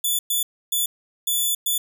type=tone bursts at uneven times; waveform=5% pulse; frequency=3472 Hz; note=A7; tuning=24 cents flat; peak=-12 dBFS; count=5; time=0.04-0.19 / 0.3-0.43 / 0.72-0.86 / 1.27-1.55 / 1.66-1.78 s; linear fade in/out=5 ms; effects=none